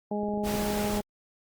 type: harmonic tone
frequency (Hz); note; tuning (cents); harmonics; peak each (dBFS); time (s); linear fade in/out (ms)
207.7; G#3; 0; 1 / 2 / 3 / 4; -30 / -33 / -35 / -36; 0.11-1.01; 5
type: clicks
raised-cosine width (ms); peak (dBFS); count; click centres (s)
2; -28; 9; 0.233 / 0.287 / 0.338 / 0.376 / 0.438 / 0.469 / 0.507 / 0.539 / 0.636
type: noise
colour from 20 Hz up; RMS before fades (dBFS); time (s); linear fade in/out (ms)
pink; -34; 0.43-1.02; 50
effects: Opus 32 kbps